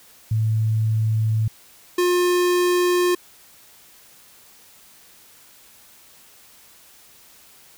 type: tone pair in turn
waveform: sine / square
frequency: 110 / 356.2 Hz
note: A2 / F4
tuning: 0 / +34 cents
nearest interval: octave + minor sixth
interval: 2034 cents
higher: second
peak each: -17 dBFS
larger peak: neither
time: 0.31-1.48 / 1.98-3.15 s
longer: neither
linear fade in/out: 5 ms
effects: white hiss -50 dBFS RMS until 7.77 s